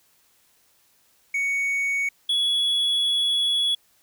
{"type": "tone pair in turn", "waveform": "triangle", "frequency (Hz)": [2230, 3377], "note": ["C#7", "G#7"], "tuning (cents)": [10, 28], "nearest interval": "perfect fifth", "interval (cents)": 718, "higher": "second", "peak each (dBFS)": [-20, -18], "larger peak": "second", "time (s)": [[1.34, 2.09], [2.29, 3.75]], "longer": "second", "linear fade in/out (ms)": 5, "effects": ["white hiss -62 dBFS RMS until 4.02 s"]}